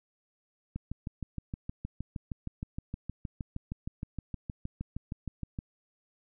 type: click train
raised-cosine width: 5 ms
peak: -23 dBFS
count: 32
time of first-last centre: 0.76-5.589 s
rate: 6.42 Hz
effects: none